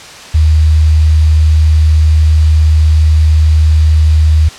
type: tone with quantisation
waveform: sine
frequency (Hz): 77.78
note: D#2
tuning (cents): 0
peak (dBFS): -4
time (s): 0.34-4.49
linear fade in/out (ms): 10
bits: 5
effects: white hiss -30 dBFS RMS until 4.58 s + low-pass 6000 Hz 12 dB/octave